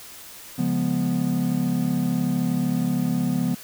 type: chord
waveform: triangle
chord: C# dominant seventh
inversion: none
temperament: equal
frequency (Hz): 138.59 / 174.61 / 207.7 / 246.9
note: C#3 / E#3 / G#3 / B3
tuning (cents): 0 / 0 / 0 / 0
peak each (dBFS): -27 / -23 / -27 / -22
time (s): 0.58-3.55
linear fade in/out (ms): 10
effects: white hiss -42 dBFS RMS until 3.63 s